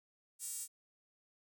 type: tone with high-pass filter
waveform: sawtooth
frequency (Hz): 466.2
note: A#4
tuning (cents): 0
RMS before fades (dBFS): -43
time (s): 0.39-0.68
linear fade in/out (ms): 50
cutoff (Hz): 8400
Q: 2.8
effects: none